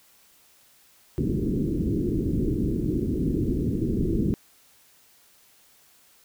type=low-pass noise; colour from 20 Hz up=white; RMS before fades=-25 dBFS; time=1.18-4.34 s; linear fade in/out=0 ms; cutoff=370 Hz; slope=48 dB/octave; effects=white hiss -58 dBFS RMS until 6.24 s